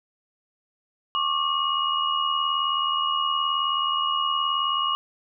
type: tone cluster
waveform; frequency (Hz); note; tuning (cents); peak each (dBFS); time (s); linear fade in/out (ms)
sine; 1092 / 1171 / 2891; C#6 / D6 / F#7; -26 / -5 / -41; -26; 1.15-4.95; 0
effects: none